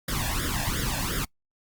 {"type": "noise with flanger", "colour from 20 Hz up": "pink", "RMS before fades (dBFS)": -28, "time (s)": [0.08, 1.25], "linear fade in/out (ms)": 5, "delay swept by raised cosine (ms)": [0.57, 1.19], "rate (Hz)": 2.8, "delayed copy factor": 1, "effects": ["noise-tail reverb RT60 0.1 s tail -26 dB re dry", "Opus 48 kbps"]}